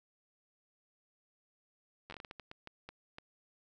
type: slowing click train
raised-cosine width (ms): 0.3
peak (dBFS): -30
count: 13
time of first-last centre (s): 2.1-3.184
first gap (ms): 10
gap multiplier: 1.36
effects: none